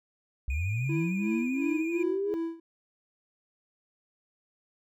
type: linear sweep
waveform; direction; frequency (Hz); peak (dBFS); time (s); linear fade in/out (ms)
sine; up; 59.7 to 418.9; -27; 0.48-2.34; 0
type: tone with vibrato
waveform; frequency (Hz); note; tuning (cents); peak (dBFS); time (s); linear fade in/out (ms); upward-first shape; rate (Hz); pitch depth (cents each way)
triangle; 2435; D#7; -38; -36; 0.5-2.03; 2; sine; 13; 34
type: tone with tremolo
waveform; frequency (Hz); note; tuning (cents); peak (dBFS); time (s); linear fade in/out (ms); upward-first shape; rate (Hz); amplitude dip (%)
triangle; 330.7; E4; +6; -26; 0.89-2.6; 5; sine; 2.8; 90
effects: none